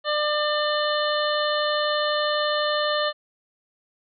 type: harmonic tone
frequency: 598 Hz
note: D5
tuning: 31 cents sharp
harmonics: 1 / 2 / 3 / 5 / 6 / 7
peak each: -24 / -27 / -29 / -31 / -32 / -32 dBFS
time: 0.04-3.13 s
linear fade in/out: 50 ms
effects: none